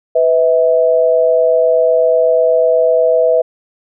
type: tone pair together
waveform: sine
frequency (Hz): 498.4 / 646.5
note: B4 / E5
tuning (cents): +16 / -34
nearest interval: perfect fourth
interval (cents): 450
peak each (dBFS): -11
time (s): 0.15-3.42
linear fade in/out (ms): 10
effects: none